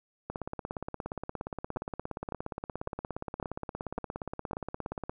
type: two click trains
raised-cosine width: 1 ms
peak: -21 / -19 dBFS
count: 83 / 6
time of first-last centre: 0.3-5.095 / 1.77-4.532 s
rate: 17.1 / 1.81 Hz
effects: none